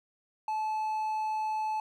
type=tone; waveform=triangle; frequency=866 Hz; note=A5; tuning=28 cents flat; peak=-27 dBFS; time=0.48-1.8 s; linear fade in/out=2 ms; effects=none